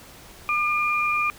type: tone pair together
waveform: sine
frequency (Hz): 1203 / 2406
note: D6 / D7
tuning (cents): +41 / +41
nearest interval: octave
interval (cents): 1200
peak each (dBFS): -23 / -23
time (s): 0.49-1.3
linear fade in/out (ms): 0
effects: pink hiss -46 dBFS RMS until 1.38 s